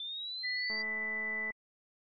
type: linear sweep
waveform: sine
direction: up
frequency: 3520 to 4700 Hz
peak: -37 dBFS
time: 0-0.82 s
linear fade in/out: 2 ms
type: tone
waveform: sine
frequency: 1991 Hz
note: B6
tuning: 14 cents sharp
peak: -33 dBFS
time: 0.43-1.52 s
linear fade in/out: 20 ms
type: click train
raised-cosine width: 1 ms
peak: -35 dBFS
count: 175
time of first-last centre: 0.7-1.506 s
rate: 216 Hz
effects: MP3 32 kbps